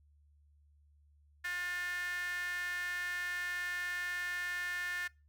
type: tone with high-pass filter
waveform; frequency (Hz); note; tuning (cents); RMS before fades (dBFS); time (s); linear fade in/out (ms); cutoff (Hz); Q
sawtooth; 355.9; F4; +33; -38; 1.44-5.08; 10; 1700; 8.5
effects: noise-tail reverb RT60 0.3 s tail -26 dB re dry + added 73 Hz sine -63 dBFS peak until 5.28 s